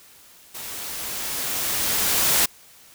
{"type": "noise with level ramp", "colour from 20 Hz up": "white", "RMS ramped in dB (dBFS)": [-35, -18], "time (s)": [0.54, 2.46], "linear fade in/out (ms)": 10, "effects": ["white hiss -50 dBFS RMS until 2.94 s"]}